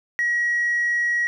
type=tone with tanh clipping; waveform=triangle; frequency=1908 Hz; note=A#6; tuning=40 cents sharp; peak=-19 dBFS; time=0.19-1.27 s; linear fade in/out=0 ms; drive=5 dB; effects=none